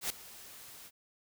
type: noise with ADSR envelope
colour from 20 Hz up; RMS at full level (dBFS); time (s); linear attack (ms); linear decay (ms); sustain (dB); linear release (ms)
white; -32; 0.01-0.91; 90; 4; -19; 43
effects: none